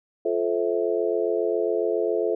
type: chord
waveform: sine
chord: F major seventh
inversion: none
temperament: just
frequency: 349.2 / 436.5 / 523.8 / 654.8 Hz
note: F4 / A4 / C5 / E5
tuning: 0 / -14 / +2 / -12 cents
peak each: -27 / -24 / -29 / -29 dBFS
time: 0.25-2.35 s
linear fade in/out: 5 ms
effects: none

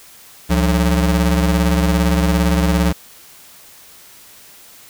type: ring-modulated tone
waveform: 35% pulse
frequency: 122.5 Hz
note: B2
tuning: 14 cents flat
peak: -8 dBFS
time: 0.49-2.93 s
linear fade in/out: 20 ms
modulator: 52.5 Hz
effects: white hiss -43 dBFS RMS until 4.89 s

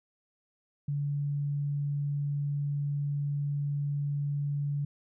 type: tone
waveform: sine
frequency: 143.7 Hz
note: D3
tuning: 37 cents flat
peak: -28 dBFS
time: 0.88-4.85 s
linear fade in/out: 5 ms
effects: none

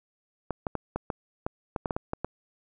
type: clicks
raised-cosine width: 1 ms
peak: -15 dBFS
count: 12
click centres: 0.507 / 0.668 / 0.753 / 0.96 / 1.102 / 1.465 / 1.762 / 1.858 / 1.908 / 1.965 / 2.134 / 2.246 s
effects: none

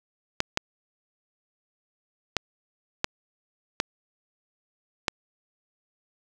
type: clicks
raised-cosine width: 0.2 ms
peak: -5 dBFS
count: 6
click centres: 0.404 / 0.574 / 2.367 / 3.044 / 3.801 / 5.082 s
effects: none

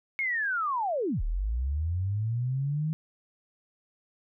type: linear two-way sweep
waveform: sine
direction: down then up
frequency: 2200 to 34.65 to 160 Hz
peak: -26 dBFS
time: 0.19-2.93 s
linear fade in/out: 0 ms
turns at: 1.22 s
effects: none

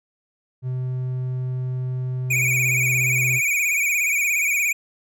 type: tone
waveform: triangle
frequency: 127.7 Hz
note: C3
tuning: 42 cents flat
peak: -21 dBFS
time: 0.62-3.41 s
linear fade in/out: 50 ms
type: tone with vibrato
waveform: square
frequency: 2349 Hz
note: D7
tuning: in tune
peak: -19 dBFS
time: 2.3-4.73 s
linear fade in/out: 10 ms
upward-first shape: sine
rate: 17 Hz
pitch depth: 95 cents each way
effects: none

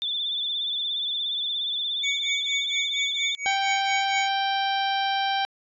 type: tone with vibrato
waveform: sine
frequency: 3520 Hz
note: A7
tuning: in tune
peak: -25 dBFS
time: 0.02-3.35 s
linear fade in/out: 0 ms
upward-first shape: triangle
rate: 17 Hz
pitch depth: 61 cents each way
type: tone with tremolo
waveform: square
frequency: 2249 Hz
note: C#7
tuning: 24 cents sharp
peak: -24 dBFS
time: 2.03-4.29 s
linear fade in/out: 10 ms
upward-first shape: triangle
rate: 4.3 Hz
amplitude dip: 100%
type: harmonic tone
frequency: 784 Hz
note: G5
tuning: in tune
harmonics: 1 / 2 / 3 / 4 / 5 / 6 / 7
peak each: -24 / -31 / -35 / -31 / -34 / -41 / -41 dBFS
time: 3.46-5.45 s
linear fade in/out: 0 ms
effects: resampled to 22050 Hz

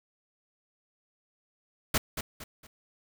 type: noise with echo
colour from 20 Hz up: pink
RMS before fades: -25 dBFS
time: 1.94-1.98 s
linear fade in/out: 5 ms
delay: 230 ms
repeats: 3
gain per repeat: -9 dB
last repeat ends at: 2.67 s
effects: none

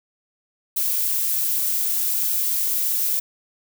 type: noise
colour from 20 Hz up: violet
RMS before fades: -22 dBFS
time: 0.76-3.2 s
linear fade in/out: 10 ms
effects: none

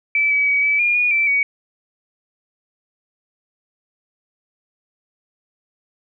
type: tone with pitch steps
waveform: sine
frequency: 2312 / 2282 / 2268 / 2299 / 2417 / 2449 / 2332 / 2251 Hz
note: D7 / C#7 / C#7 / D7 / D7 / D#7 / D7 / C#7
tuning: -28 / +50 / +39 / -37 / +49 / -28 / -13 / +26 cents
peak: -14 dBFS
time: 0.15-1.43 s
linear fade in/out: 2 ms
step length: 160 ms
effects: none

